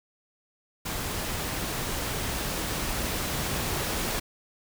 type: noise with level ramp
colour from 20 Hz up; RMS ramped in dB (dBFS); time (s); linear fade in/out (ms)
pink; -32 to -29; 0.85-4.2; 10
effects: none